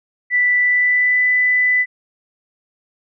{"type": "tone with pitch glide", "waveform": "sine", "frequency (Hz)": [1975.5, 1995], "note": ["B6", "B6"], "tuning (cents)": [0, 17], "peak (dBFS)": -12, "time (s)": [0.3, 1.86], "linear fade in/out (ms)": 50, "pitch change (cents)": 17, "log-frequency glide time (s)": [0.59, 1.25], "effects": []}